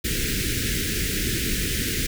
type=band-stop noise; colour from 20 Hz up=pink; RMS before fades=-25 dBFS; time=0.04-2.07 s; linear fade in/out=10 ms; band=440 to 1600 Hz; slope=48 dB/octave; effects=none

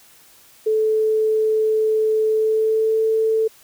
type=tone with pitch glide; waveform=sine; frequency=435.8 to 442.4 Hz; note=A4 to A4; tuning=-17 to +9 cents; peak=-15 dBFS; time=0.66-3.48 s; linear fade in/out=10 ms; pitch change=+26 cents; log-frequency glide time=2.3-3.02 s; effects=white hiss -50 dBFS RMS until 3.63 s

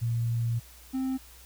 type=tone pair in turn; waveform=sine / triangle; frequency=116.9 / 262.4 Hz; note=A#2 / C4; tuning=+5 / +5 cents; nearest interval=octave + major second; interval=1400 cents; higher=second; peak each=-25 dBFS; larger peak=neither; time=0.01-0.6 / 0.93-1.18 s; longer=first; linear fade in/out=20 ms; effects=added 60 Hz sine -52 dBFS peak until 1.45 s + white hiss -53 dBFS RMS until 1.45 s

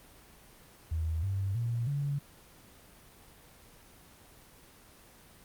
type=tone with pitch steps; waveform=sine; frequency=80.4 / 97.28 / 117.71 / 142.43 Hz; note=E2 / G2 / A#2 / C#3; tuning=-43 / -13 / +17 / +47 cents; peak=-29 dBFS; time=0.91-2.19 s; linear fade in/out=10 ms; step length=320 ms; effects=pink hiss -56 dBFS RMS until 5.44 s + Opus 24 kbps

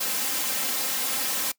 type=noise with comb filter; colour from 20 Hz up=white; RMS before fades=-27 dBFS; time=0-1.52 s; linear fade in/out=10 ms; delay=3.8 ms; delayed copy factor=+0.6; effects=noise-tail reverb RT60 0.1 s tail -21 dB re dry + high-pass 150 Hz 12 dB/octave

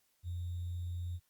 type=tone with sample-and-hold; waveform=sine; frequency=87.7 Hz; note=F2; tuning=8 cents sharp; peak=-36 dBFS; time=0.23-1.2 s; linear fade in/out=50 ms; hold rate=3675 Hz; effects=white hiss -75 dBFS RMS until 1.29 s + Opus 48 kbps

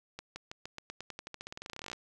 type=accelerating click train; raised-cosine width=0.2 ms; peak=-24 dBFS; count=28; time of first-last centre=0.19-1.931 s; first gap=170 ms; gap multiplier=0.91; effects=none

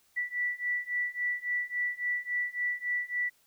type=beating tone pair; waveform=sine; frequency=1960 / 1963.6 Hz; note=B6 / B6; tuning=-14 / -10 cents; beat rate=3.6 Hz; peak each=-33 / -32 dBFS; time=0.16-3.3 s; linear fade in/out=20 ms; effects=white hiss -67 dBFS RMS until 3.46 s

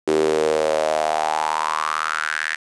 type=tone with high-pass filter sweep; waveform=sawtooth; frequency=77.78 Hz; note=D#2; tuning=in tune; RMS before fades=-21 dBFS; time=0.07-2.56 s; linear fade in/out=10 ms; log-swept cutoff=360 to 1800 Hz; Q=5.9; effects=resampled to 22050 Hz + 7-bit

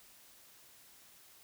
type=silence; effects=white hiss -60 dBFS RMS until 1.43 s

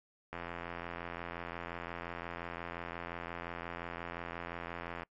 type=click train; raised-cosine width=0.5 ms; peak=-25 dBFS; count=404; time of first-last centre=0.33-5.032 s; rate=85.7 Hz; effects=noise-tail reverb RT60 0.1 s tail -24 dB re dry + MP3 48 kbps

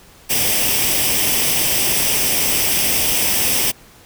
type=noise with comb filter; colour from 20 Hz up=white; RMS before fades=-17 dBFS; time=0.29-3.72 s; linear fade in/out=20 ms; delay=0.36 ms; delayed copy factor=+0.6; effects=pink hiss -46 dBFS RMS until 4.05 s

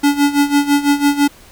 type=tone with tremolo; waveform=square; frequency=286.4 Hz; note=D4; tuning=43 cents flat; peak=-9 dBFS; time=0.03-1.28 s; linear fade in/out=10 ms; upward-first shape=sine; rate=6 Hz; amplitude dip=80%; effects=pink hiss -43 dBFS RMS until 1.51 s

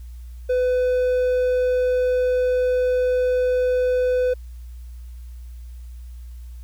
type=tone; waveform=triangle; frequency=502 Hz; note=B4; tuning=28 cents sharp; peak=-15 dBFS; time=0.49-4.34 s; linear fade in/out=10 ms; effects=added 60 Hz sine -34 dBFS peak until 6.63 s + white hiss -59 dBFS RMS until 6.63 s

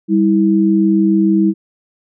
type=tone pair together; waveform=sine; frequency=197.14 / 324 Hz; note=G3 / E4; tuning=+10 / -30 cents; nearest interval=major sixth; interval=860 cents; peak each=-12 dBFS; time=0.08-1.54 s; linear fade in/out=50 ms; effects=none

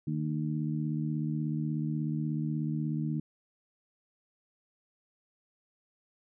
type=harmonic tone; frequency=76.5 Hz; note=D#2; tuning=29 cents flat; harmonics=2 / 3 / 4; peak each=-31 / -35 / -37 dBFS; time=0.07-3.2 s; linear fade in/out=5 ms; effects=none

